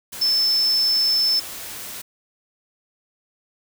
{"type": "tone in noise", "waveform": "sine", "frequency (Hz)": 5274, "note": "E8", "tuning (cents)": 0, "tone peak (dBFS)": -16, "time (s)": [0.21, 1.4], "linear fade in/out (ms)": 10, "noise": "white", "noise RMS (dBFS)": -34, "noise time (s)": [0.12, 2.02], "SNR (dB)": 15, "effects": []}